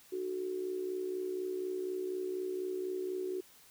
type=tone with amplitude modulation; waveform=sine; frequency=370.6 Hz; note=F#4; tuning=3 cents sharp; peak=-31 dBFS; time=0.12-3.41 s; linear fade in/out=10 ms; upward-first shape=sine; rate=64.1 Hz; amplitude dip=65%; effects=white hiss -60 dBFS RMS until 3.7 s